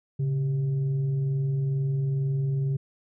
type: tone with frequency modulation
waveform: sine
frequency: 138.59 Hz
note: C#3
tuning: in tune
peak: -23 dBFS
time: 0.19-2.77 s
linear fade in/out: 10 ms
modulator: 255 Hz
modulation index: 0.29
effects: none